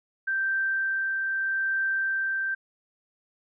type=tone with tremolo; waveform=sine; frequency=1566 Hz; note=G6; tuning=2 cents flat; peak=-23 dBFS; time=0.27-2.55 s; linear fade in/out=10 ms; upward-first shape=triangle; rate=0.8 Hz; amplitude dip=25%; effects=none